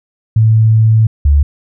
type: tone pair in turn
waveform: sine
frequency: 110.7 / 71.89 Hz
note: A2 / D2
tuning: +11 / -36 cents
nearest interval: perfect fifth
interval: 747 cents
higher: first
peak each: -5 dBFS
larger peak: neither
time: 0.36-1.07 / 1.25-1.43 s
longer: first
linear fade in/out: 5 ms
effects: none